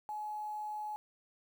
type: tone with quantisation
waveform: sine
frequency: 847 Hz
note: G#5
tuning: 34 cents sharp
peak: -37 dBFS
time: 0.09-0.96 s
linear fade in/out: 0 ms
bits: 10
effects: none